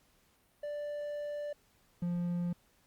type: tone pair in turn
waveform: triangle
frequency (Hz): 587.3 / 174.61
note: D5 / F3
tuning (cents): 0 / 0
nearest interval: octave + major sixth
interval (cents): 2100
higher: first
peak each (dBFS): -34 / -29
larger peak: second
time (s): 0.63-1.53 / 2.02-2.53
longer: first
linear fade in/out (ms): 5
effects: pink hiss -69 dBFS RMS until 2.86 s + Opus 48 kbps